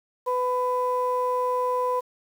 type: tone pair together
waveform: sine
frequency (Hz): 500 / 1000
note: B4 / B5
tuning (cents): +21 / +21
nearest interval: octave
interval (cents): 1200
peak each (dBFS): -24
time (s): 0.26-2.01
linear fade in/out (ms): 20
effects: tanh soft clip ceiling -15 dBFS + 8-bit